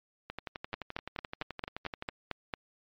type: two click trains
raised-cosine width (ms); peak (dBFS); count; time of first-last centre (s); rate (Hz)
0.3; -21 / -17; 21 / 9; 0.3-2.024 / 0.74-2.538; 11.6 / 4.45
effects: low-pass 4000 Hz 12 dB/octave + MP3 48 kbps